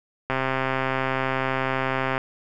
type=click train; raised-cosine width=0.5 ms; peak=-9 dBFS; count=249; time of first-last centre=0.3-2.179 s; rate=132 Hz; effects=none